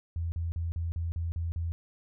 sine tone bursts, 83.8 Hz, E2, 29 cents sharp, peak -29 dBFS, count 8, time 0.16-1.72 s, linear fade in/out 0 ms, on 160 ms, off 40 ms, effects none

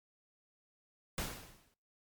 pink noise with exponential decay, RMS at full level -35 dBFS, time 1.18-1.74 s, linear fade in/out 1 ms, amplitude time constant 120 ms, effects noise-tail reverb RT60 0.5 s tail -25 dB re dry + MP3 96 kbps

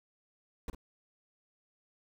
brown noise with echo, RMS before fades -37 dBFS, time 0.68-0.7 s, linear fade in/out 2 ms, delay 49 ms, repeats 1, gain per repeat -9 dB, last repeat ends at 0.749 s, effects none

